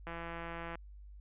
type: click train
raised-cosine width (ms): 0.5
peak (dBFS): -28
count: 116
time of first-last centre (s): 0.07-0.755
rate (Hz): 168
effects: added 50 Hz sine -49 dBFS peak until 1.2 s + resampled to 8000 Hz